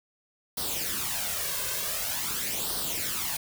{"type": "noise with flanger", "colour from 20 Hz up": "white", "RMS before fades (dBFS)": -31, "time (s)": [0.57, 3.37], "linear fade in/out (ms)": 5, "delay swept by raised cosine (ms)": [0.21, 1.91], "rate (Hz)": 0.46, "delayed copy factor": 0.65, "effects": []}